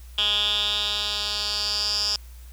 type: tone with band-pass filter sweep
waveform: 10% pulse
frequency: 207.4 Hz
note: G#3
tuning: 2 cents flat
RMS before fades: -25 dBFS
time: 0.18-2.16 s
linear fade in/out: 2 ms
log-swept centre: 3300 to 5100 Hz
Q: 7.6
effects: added 60 Hz sine -40 dBFS peak until 2.52 s + white hiss -54 dBFS RMS until 2.52 s